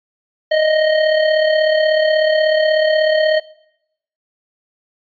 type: tone with amplitude modulation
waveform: square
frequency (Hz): 622.3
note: D#5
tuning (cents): 0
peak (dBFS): -10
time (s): 0.51-3.4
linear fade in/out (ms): 10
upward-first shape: sine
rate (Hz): 36.4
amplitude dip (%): 50
effects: noise-tail reverb RT60 0.8 s tail -22 dB re dry + resampled to 11025 Hz